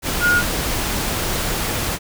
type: tone in noise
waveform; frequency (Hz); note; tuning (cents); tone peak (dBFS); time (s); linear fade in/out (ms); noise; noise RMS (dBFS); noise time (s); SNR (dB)
sine; 1433; F6; +44; -13; 0.2-0.43; 50; pink; -22; 0.02-1.99; +6
effects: none